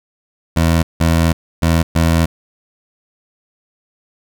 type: tone bursts at uneven times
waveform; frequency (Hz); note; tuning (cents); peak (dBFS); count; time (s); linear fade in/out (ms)
20% pulse; 82.41; E2; 0; -6; 4; 0.56-0.83 / 1-1.33 / 1.62-1.83 / 1.95-2.26; 10
effects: none